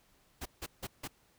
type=noise bursts; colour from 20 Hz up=pink; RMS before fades=-40 dBFS; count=4; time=0.41-1.078 s; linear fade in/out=10 ms; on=47 ms; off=160 ms; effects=pink hiss -68 dBFS RMS until 1.38 s